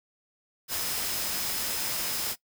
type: tone in noise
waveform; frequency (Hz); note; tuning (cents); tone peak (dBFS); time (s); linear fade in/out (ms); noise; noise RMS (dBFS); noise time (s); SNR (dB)
sine; 5090; D#8; +39; -38; 0.68-2.36; 50; white; -31; 0.68-2.36; -10
effects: noise-tail reverb RT60 0.1 s tail -20 dB re dry